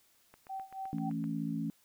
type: click train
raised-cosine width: 0.5 ms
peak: -38 dBFS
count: 8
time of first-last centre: 0.34-1.241 s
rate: 7.77 Hz
type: tone with tremolo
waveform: sine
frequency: 771 Hz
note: G5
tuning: 29 cents flat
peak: -36 dBFS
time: 0.49-1.1 s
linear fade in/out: 10 ms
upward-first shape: sine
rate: 3.7 Hz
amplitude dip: 90%
type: chord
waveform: sine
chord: A major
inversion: second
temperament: equal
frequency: 164.81 / 220 / 277.2 Hz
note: E3 / A3 / C#4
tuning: 0 / 0 / 0 cents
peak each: -37 dBFS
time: 0.93-1.7 s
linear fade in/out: 0 ms
effects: white hiss -68 dBFS RMS until 1.84 s